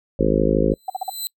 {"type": "harmonic tone", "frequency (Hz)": 52.9, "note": "G#1", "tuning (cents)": 33, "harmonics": [1, 3, 4, 5, 6, 7, 8, 9, 10], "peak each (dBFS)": [-24, -24, -24, -24, -24, -24, -24, -24, -24], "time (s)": [0.19, 0.74], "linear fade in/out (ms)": 5}
{"type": "tone with exponential growth", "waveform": "10% pulse", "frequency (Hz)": 4027, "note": "B7", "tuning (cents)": 33, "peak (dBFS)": -16, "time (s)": [0.71, 1.27], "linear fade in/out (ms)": 0, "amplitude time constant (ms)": 120}
{"type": "tone bursts", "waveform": "sine", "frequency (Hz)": 756, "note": "F#5", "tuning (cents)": 37, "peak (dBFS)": -20, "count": 4, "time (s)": [0.88, 1.098], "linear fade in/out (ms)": 5, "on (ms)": 20, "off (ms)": 46}
{"effects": ["noise-tail reverb RT60 0.1 s tail -26 dB re dry"]}